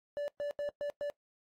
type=tone bursts at uneven times; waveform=triangle; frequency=580 Hz; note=D5; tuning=22 cents flat; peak=-31 dBFS; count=5; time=0.17-0.28 / 0.4-0.51 / 0.59-0.69 / 0.81-0.9 / 1.01-1.1 s; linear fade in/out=0 ms; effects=noise-tail reverb RT60 0.1 s tail -20 dB re dry + AAC 48 kbps